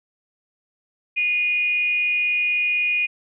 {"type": "tone with frequency modulation", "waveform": "sine", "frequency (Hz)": 2461, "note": "D#7", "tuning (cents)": -20, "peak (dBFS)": -18, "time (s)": [1.16, 3.07], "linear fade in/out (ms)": 20, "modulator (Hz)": 370, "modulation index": 0.3, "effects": []}